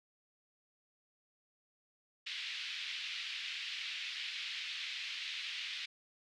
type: band-pass noise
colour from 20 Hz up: pink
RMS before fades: -42 dBFS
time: 2.26-5.86 s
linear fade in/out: 10 ms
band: 2300 to 4000 Hz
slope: 24 dB/octave
effects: none